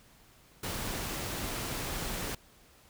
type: noise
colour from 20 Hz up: pink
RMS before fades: -36 dBFS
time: 0.63-2.35 s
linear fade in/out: 5 ms
effects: pink hiss -60 dBFS RMS until 2.89 s